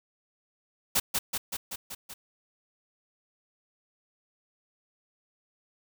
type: noise with echo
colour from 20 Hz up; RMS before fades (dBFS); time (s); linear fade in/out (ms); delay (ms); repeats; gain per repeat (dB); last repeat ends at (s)
white; -24; 0.95-1; 10; 190; 6; -3; 2.14
effects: none